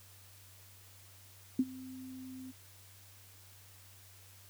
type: tone with ADSR envelope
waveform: sine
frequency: 259.3 Hz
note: C4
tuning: 15 cents flat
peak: -23 dBFS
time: 1.59-2.52 s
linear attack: 4 ms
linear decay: 46 ms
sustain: -21 dB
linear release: 19 ms
effects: added 96 Hz sine -59 dBFS peak until 4.49 s + white hiss -59 dBFS RMS until 4.49 s